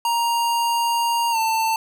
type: tone with pitch glide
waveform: square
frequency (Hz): 936 to 892.2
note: A#5 to A5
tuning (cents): +7 to +24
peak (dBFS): -19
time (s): 0.05-1.76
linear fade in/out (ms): 2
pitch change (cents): -83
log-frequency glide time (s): 1.31-1.38
effects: none